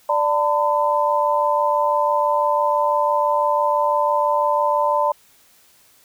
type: tone cluster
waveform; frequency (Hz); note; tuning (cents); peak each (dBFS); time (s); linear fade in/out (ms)
sine; 588 / 902 / 1008; D5 / A5 / B5; +2 / +43 / +35; -20; 0.09-5.12; 5
effects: white hiss -54 dBFS RMS until 6.04 s